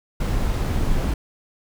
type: noise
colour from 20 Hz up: brown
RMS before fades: -21 dBFS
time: 0.2-1.14 s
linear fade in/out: 5 ms
effects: none